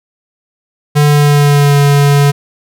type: tone with pitch glide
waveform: square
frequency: 147.2 to 142.68 Hz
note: D3 to D3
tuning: +4 to -50 cents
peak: -6 dBFS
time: 0.95-2.32 s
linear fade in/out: 20 ms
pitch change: -54 cents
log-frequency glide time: 1.05-1.77 s
effects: none